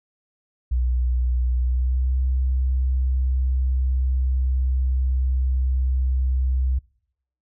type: tone with pitch glide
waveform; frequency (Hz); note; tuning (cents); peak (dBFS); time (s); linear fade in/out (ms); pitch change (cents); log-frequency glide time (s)
sine; 61.74 to 64.59; B1 to C2; 0 to -22; -17; 0.71-6.79; 10; +78; 1.57-2.14
effects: noise-tail reverb RT60 0.7 s tail -26 dB re dry + tanh soft clip ceiling -14 dBFS